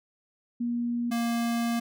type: tone pair in turn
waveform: sine / square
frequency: 238.3 / 233.9 Hz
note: A#3 / A#3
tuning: +38 / +6 cents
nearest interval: unison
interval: 32 cents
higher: first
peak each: -26 dBFS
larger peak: neither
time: 0.6-1.11 / 1.11-1.8 s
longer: second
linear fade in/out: 10 ms
effects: none